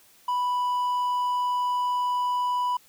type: tone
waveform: triangle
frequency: 987.8 Hz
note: B5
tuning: in tune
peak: -21 dBFS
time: 0.28-2.77 s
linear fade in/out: 5 ms
effects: white hiss -57 dBFS RMS until 2.88 s